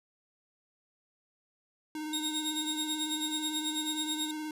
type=tone with vibrato; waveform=square; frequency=307.4 Hz; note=D#4; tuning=21 cents flat; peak=-36 dBFS; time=1.95-4.51 s; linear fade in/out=2 ms; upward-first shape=square; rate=18 Hz; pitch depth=17 cents each way
type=tone with tremolo; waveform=sawtooth; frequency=3729 Hz; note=A#7; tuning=in tune; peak=-27 dBFS; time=2.13-4.31 s; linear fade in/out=2 ms; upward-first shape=sine; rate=9.2 Hz; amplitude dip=75%
effects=resampled to 32000 Hz